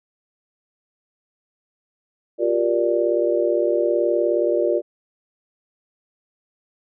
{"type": "chord", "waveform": "sine", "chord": "G minor seventh", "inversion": "third", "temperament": "just", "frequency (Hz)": [352.8, 392, 470.4, 588], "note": ["F4", "G4", "Bb4", "D5"], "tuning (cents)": [18, 0, 16, 2], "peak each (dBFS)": [-21, -26, -23, -21], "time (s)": [2.38, 4.82], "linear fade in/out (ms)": 50, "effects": []}